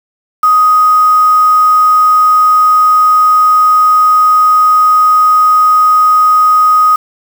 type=tone with quantisation; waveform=sine; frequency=1250 Hz; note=D#6; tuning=8 cents sharp; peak=-4 dBFS; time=0.43-6.96 s; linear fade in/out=5 ms; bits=4; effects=none